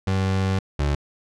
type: tone pair in turn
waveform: 30% pulse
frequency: 95.5 / 72.04 Hz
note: G2 / D2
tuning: -45 / -33 cents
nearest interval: perfect fourth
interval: 488 cents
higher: first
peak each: -17 dBFS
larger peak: neither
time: 0.07-0.59 / 0.79-0.95 s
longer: first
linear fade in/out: 5 ms
effects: low-pass 6000 Hz 12 dB/octave